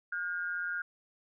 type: tone pair together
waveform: sine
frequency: 1426.9 / 1603 Hz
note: F6 / G6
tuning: +37 / +38 cents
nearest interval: major second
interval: 201 cents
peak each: -34 / -37 dBFS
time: 0.12-0.82 s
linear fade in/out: 5 ms
effects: none